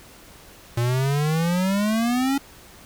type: exponential sweep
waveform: square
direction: up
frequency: 116.54 to 280.3 Hz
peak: -20 dBFS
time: 0.77-2.38 s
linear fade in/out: 5 ms
effects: pink hiss -47 dBFS RMS until 2.85 s